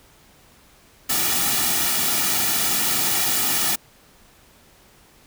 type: noise with comb filter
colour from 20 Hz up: white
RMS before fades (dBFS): -21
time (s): 1.09-3.76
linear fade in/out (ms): 10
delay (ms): 1.9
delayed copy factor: -0.65
effects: pink hiss -53 dBFS RMS until 5.26 s